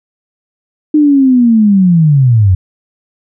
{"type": "linear sweep", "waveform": "sine", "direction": "down", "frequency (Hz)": [307, 88], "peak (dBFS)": -4, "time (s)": [0.94, 2.55], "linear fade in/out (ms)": 5, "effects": []}